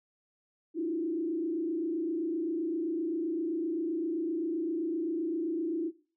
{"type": "tone with frequency modulation", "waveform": "sine", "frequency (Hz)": 330, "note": "E4", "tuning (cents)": 2, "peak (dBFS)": -29, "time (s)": [0.74, 5.92], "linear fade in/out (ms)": 50, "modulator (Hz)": 27.7, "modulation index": 0.97, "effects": ["noise-tail reverb RT60 0.4 s tail -21 dB re dry"]}